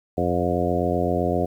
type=harmonic tone with a mistuned harmonic; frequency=87.8 Hz; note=F2; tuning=10 cents sharp; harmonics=1 / 2 / 3 / 4 / 5 / 6 / 7 / 8; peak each=-28 / -28 / -28 / -28 / -28 / -28 / -28 / -28 dBFS; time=0.17-1.46 s; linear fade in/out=10 ms; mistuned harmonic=8; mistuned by=+23 cents; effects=9-bit